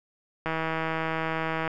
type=click train; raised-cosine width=0.5 ms; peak=-14 dBFS; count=197; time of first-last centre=0.46-1.677 s; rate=161 Hz; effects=none

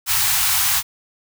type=band-stop noise; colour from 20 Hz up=white; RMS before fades=-18 dBFS; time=0.06-0.83 s; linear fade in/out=50 ms; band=150 to 740 Hz; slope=96 dB/octave; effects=none

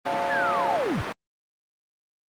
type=band-pass noise; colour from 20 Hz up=white; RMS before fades=-31 dBFS; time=0.05-1.13 s; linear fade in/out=10 ms; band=180 to 1500 Hz; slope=12 dB/octave
type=chord; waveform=sine; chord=Db augmented; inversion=none; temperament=equal; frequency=554.4 / 698.5 / 880 Hz; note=Db5 / F5 / A5; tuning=0 / 0 / 0 cents; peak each=-30 / -28 / -29 dBFS; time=0.06-0.77 s; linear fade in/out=5 ms
type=linear sweep; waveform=sine; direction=down; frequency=1760 to 66.6 Hz; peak=-24 dBFS; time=0.3-1.02 s; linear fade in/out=5 ms
effects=Opus 32 kbps

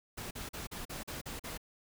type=noise bursts; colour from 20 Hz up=pink; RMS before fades=-42 dBFS; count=8; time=0.17-1.577 s; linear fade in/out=10 ms; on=140 ms; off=41 ms; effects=none

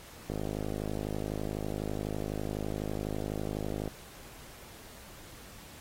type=click train; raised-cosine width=2 ms; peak=-21 dBFS; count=187; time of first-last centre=0.3-3.877 s; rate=52 Hz; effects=pink hiss -51 dBFS RMS until 5.8 s + AAC 48 kbps

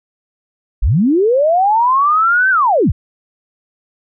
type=linear two-way sweep; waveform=sine; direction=up then down; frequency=30.51 to 1568 to 30.51 Hz; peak=-9 dBFS; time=0.82-2.92 s; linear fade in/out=10 ms; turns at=2.5 s; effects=none

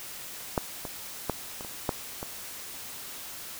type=clicks; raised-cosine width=1 ms; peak=-10 / -21 / -12 / -25 / -26 / -11 / -20 dBFS; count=7; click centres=0.578 / 0.852 / 1.297 / 1.609 / 1.648 / 1.892 / 2.229 s; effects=white hiss -41 dBFS RMS until 3.59 s

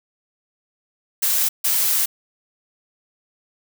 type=noise bursts at uneven times; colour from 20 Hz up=blue; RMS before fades=-19 dBFS; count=2; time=1.22-1.49 / 1.64-2.06 s; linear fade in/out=10 ms; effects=none

